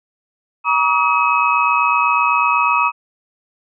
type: tone cluster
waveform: sine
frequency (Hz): 953 / 1137 / 1265 / 2553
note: A#5 / C#6 / D#6 / D#7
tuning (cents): +38 / +44 / +28 / +44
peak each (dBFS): -18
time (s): 0.64-2.92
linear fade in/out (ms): 50
effects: none